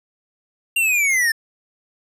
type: linear sweep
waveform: square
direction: down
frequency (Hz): 2794 to 1760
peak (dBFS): -16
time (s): 0.76-1.32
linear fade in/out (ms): 5
effects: resampled to 32000 Hz